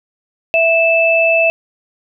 sine tone pair together, 659.3 / 2632 Hz, E5 / E7, 0 / -3 cents, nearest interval 2 octaves, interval 2397 cents, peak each -12 dBFS, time 0.54-1.5 s, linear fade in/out 0 ms, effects none

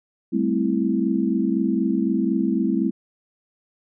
sine chord, A minor seventh, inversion third, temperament equal, 196 / 220 / 261.6 / 329.6 Hz, G3 / A3 / C4 / E4, 0 / 0 / 0 / 0 cents, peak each -24 dBFS, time 0.32-2.91 s, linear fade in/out 20 ms, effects none

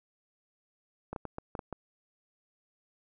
clicks, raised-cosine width 1 ms, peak -23 dBFS, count 7, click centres 1.13 / 1.162 / 1.253 / 1.384 / 1.552 / 1.592 / 1.727 s, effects none

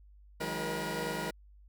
15% pulse tone cluster, 158.1 / 182 / 207.4 / 477.2 / 977 Hz, D#3 / F#3 / G#3 / A#4 / B5, +28 / -28 / -2 / +41 / -19 cents, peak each -33 / -35 / -34 / -31 / -39 dBFS, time 0.4-1.31 s, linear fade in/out 10 ms, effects added 50 Hz sine -54 dBFS peak until 1.68 s

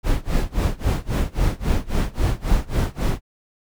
brown noise with tremolo, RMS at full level -17 dBFS, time 0.03-3.21 s, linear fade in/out 50 ms, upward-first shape sine, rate 3.7 Hz, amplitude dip 95%, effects none

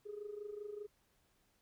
sine tone with amplitude modulation, 415.3 Hz, G#4, in tune, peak -39 dBFS, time 0.05-0.87 s, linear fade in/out 20 ms, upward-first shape sine, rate 25.1 Hz, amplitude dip 75%, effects tanh soft clip ceiling -37 dBFS + pink hiss -75 dBFS RMS until 1.61 s

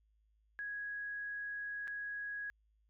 sine tone with dropouts, 1661.2 Hz, G#6, in tune, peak -39 dBFS, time 0.59-2.5 s, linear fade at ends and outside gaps 0 ms, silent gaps 1.874-1.879 s, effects added 53 Hz sine -70 dBFS peak until 2.89 s

